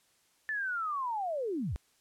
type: linear sweep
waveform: sine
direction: down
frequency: 1773 to 46.35 Hz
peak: -31 dBFS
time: 0.49-1.76 s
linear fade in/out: 0 ms
effects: white hiss -69 dBFS RMS until 2 s + low-pass 11000 Hz 12 dB/octave